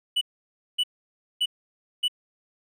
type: tone bursts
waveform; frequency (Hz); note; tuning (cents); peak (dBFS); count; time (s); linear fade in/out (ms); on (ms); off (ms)
triangle; 2960; F#7; 0; -19; 4; 0.16-2.082; 10; 53; 570
effects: none